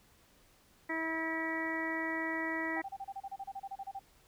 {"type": "harmonic tone", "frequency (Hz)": 323.3, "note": "E4", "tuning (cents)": -34, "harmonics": [1, 2, 3, 4, 5, 6, 7], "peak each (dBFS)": [-38, -43, -42, -47, -48, -36, -47], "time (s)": [0.89, 2.82], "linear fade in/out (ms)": 10}
{"type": "tone bursts", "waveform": "sine", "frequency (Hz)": 784, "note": "G5", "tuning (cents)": 0, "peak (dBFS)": -38, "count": 16, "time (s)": [2.76, 3.994], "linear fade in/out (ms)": 10, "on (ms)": 49, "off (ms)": 30}
{"effects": ["pink hiss -65 dBFS RMS until 4.27 s"]}